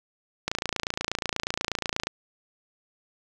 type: click train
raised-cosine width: 0.2 ms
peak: -9 dBFS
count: 46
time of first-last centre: 0.48-2.07 s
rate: 28.3 Hz
effects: none